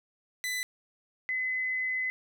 sawtooth / sine tone pair in turn, 2000 / 2027 Hz, B6 / B6, +21 / +45 cents, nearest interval unison, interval 24 cents, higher second, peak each -27 / -28 dBFS, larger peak first, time 0.44-0.63 / 1.29-2.1 s, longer second, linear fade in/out 0 ms, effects none

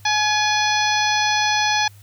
harmonic tone with a mistuned harmonic, 846 Hz, G#5, 32 cents sharp, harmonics 1 / 2 / 3 / 4 / 5 / 6 / 7, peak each -20 / -23 / -25 / -26 / -27 / -28 / -28 dBFS, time 0.05-1.88 s, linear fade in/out 5 ms, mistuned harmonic 3, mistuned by -58 cents, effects added 101 Hz sine -43 dBFS peak until 2.02 s + white hiss -53 dBFS RMS until 2.02 s

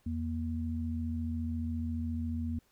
sine tone pair together, 83.7 / 236.7 Hz, E2 / A#3, +27 / +27 cents, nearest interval octave + tritone, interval 1800 cents, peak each -34 / -35 dBFS, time 0.06-2.59 s, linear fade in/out 5 ms, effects pink hiss -70 dBFS RMS until 2.71 s

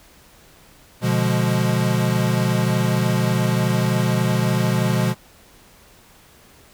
square chord, B diminished seventh, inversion none, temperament equal, 123.47 / 146.83 / 174.61 / 207.7 Hz, B2 / D3 / F3 / Ab3, 0 / 0 / 0 / 0 cents, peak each -21 / -27 / -23 / -25 dBFS, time 1.01-5.15 s, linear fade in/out 50 ms, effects pink hiss -50 dBFS RMS until 6.73 s

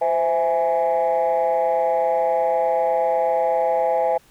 sine chord, C augmented, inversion none, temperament equal with one note detuned, 516 / 659.3 / 830.6 Hz, C5 / E5 / G#5, -24 / 0 / 0 cents, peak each -20 dBFS, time 0.01-4.18 s, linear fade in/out 10 ms, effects tanh soft clip ceiling -12 dBFS + pink hiss -55 dBFS RMS until 4.3 s

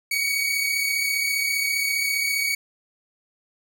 sawtooth tone pair together, 2217 / 2252 Hz, C#7 / C#7, 0 / +27 cents, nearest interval unison, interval 27 cents, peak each -26 / -19 dBFS, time 0.11-2.55 s, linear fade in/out 5 ms, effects none

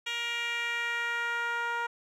10% pulse tone with band-pass filter sweep, 471.3 Hz, A#4, 19 cents sharp, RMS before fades -32 dBFS, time 0.06-1.87 s, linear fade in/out 10 ms, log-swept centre 3100 to 1100 Hz, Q 1.8, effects none

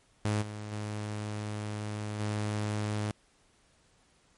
sawtooth tone with level steps, 105.5 Hz, G#2, 28 cents sharp, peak -23 / -34 / -30 / -26 dBFS, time 0.25-3.11 s, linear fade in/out 0 ms, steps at 0.41 / 0.71 / 2.19 s, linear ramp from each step 20 ms, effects pink hiss -66 dBFS RMS until 4.37 s + MP3 48 kbps

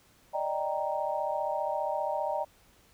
sine chord, Eb major seventh, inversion third, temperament equal, 587.3 / 622.3 / 784 / 932.3 Hz, D5 / Eb5 / G5 / Bb5, 0 / 0 / 0 / 0 cents, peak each -34 dBFS, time 0.33-2.45 s, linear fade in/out 20 ms, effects pink hiss -62 dBFS RMS until 2.93 s

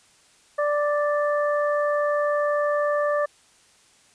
harmonic tone, 587.3 Hz, D5, in tune, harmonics 1 / 2 / 3, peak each -21 / -27 / -31 dBFS, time 0.58-3.26 s, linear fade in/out 10 ms, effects white hiss -57 dBFS RMS until 4.14 s + resampled to 22050 Hz

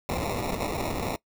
white noise with sample-and-hold, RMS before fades -30 dBFS, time 0.09-1.16 s, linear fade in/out 0 ms, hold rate 1575 Hz, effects noise-tail reverb RT60 0.1 s tail -21 dB re dry

